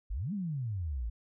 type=exponential two-way sweep; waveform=sine; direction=up then down; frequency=41.73 to 215.3 to 52.3 Hz; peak=-32 dBFS; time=0.1-1.1 s; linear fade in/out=10 ms; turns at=0.33 s; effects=none